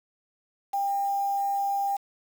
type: tone with quantisation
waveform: sine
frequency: 797 Hz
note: G5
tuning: 28 cents sharp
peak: -24 dBFS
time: 0.73-1.97 s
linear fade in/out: 10 ms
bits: 7
effects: none